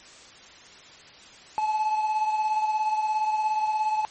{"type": "beating tone pair", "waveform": "triangle", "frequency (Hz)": [860, 877], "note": ["A5", "A5"], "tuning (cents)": [-40, -6], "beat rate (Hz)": 17, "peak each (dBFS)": [-21, -30], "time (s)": [1.58, 4.05], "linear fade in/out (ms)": 0, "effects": ["white hiss -48 dBFS RMS until 4.1 s", "MP3 32 kbps"]}